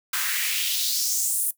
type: noise with high-pass filter sweep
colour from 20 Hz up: white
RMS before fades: -25 dBFS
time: 0.13-1.51 s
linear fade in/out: 5 ms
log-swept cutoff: 1300 to 11000 Hz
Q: 2.6
effects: noise-tail reverb RT60 0.1 s tail -17 dB re dry